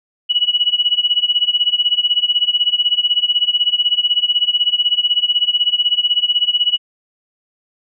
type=tone with tremolo; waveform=sine; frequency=2931 Hz; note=F#7; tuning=17 cents flat; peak=-9 dBFS; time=0.29-6.78 s; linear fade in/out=20 ms; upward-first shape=sine; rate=16 Hz; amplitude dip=90%; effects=none